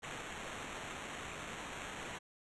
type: noise with sample-and-hold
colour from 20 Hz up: white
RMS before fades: -45 dBFS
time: 0.02-2.19 s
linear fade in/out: 20 ms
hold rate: 4900 Hz
effects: resampled to 24000 Hz